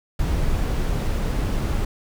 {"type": "noise", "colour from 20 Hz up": "brown", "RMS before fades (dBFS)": -22, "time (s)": [0.19, 1.85], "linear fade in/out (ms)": 5, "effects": []}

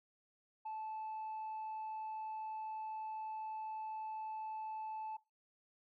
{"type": "tone", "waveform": "sine", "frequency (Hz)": 872, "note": "A5", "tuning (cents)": -16, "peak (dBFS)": -39, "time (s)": [0.65, 5.17], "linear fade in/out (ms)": 10, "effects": ["noise-tail reverb RT60 0.2 s tail -17 dB re dry", "tanh soft clip ceiling -39 dBFS"]}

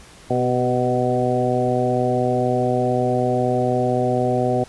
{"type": "harmonic tone with a mistuned harmonic", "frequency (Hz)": 124.5, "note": "B2", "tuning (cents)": 14, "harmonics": [1, 2, 3, 4, 5, 6], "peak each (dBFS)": [-24, -24, -24, -24, -24, -24], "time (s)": [0.3, 4.64], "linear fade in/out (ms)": 5, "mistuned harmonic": 3, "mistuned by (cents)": 19, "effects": ["pink hiss -45 dBFS RMS until 4.68 s", "resampled to 24000 Hz"]}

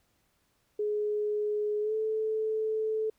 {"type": "tone with pitch glide", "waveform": "sine", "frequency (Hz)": [419.7, 436.5], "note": ["G#4", "A4"], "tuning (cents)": [18, -14], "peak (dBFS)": -27, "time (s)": [0.79, 3.1], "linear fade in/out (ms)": 5, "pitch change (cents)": 68, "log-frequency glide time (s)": [1.81, 1.94], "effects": ["pink hiss -72 dBFS RMS until 3.18 s"]}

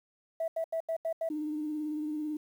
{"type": "tone bursts", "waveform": "sine", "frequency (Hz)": 654, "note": "E5", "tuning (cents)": -14, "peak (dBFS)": -28, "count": 6, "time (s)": [0.4, 1.29], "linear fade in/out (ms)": 5, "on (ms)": 80, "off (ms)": 82}
{"type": "tone with vibrato", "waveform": "sine", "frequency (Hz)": 303.6, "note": "D#4", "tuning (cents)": -42, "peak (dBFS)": -31, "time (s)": [1.3, 2.37], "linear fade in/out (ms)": 5, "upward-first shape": "sine", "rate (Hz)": 18, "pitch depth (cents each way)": 29}
{"effects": ["tanh soft clip ceiling -25 dBFS", "10-bit"]}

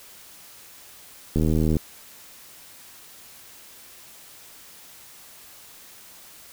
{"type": "click train", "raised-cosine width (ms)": 3, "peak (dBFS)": -10, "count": 33, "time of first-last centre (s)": [1.36, 1.768], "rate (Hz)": 78.5, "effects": ["white hiss -47 dBFS RMS until 6.52 s"]}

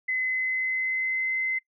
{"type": "tone with pitch glide", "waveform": "sine", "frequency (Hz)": [2033, 2058], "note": ["B6", "C7"], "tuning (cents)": [50, -29], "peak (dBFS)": -24, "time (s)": [0.08, 1.59], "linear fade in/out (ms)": 10, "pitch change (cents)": 21, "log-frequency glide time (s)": [0.19, 1.33], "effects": ["noise-tail reverb RT60 0.1 s tail -23 dB re dry"]}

